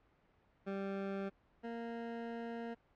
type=tone pair in turn; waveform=20% pulse; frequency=196 / 232.3 Hz; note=G3 / A#3; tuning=0 / -6 cents; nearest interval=minor third; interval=294 cents; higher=second; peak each=-33 / -36 dBFS; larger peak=first; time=0.66-1.3 / 1.63-2.75 s; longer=second; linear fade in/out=20 ms; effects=pink hiss -71 dBFS RMS until 2.95 s + low-pass 2000 Hz 12 dB/octave